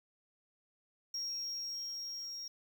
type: tone with level ramp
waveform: triangle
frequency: 5588 Hz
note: F8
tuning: in tune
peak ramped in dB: -34 to -40 dBFS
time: 1.14-2.48 s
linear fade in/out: 5 ms
effects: tanh soft clip ceiling -30 dBFS + 10-bit